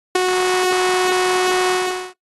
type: tone with ADSR envelope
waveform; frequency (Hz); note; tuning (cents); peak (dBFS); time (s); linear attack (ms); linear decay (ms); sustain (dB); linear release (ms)
sawtooth; 367.3; F#4; -13; -6; 0.15-2.14; 6; 12; -5; 430
effects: noise-tail reverb RT60 0.1 s tail -18 dB re dry + AAC 32 kbps